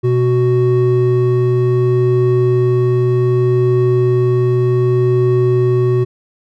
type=tone pair together; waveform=triangle; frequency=123.82 / 370.8 Hz; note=B2 / F#4; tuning=+5 / +4 cents; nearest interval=octave + perfect fifth; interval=1899 cents; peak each=-11 dBFS; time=0.03-6.05 s; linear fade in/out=20 ms; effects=none